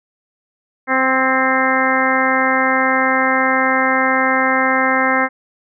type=harmonic tone with a mistuned harmonic; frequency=261.6 Hz; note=C4; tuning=in tune; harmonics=1 / 2 / 3 / 4 / 5 / 6 / 7 / 8; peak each=-21 / -21 / -21 / -21 / -21 / -21 / -21 / -21 dBFS; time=0.87-5.29 s; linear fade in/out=50 ms; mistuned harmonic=6; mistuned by=+26 cents; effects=none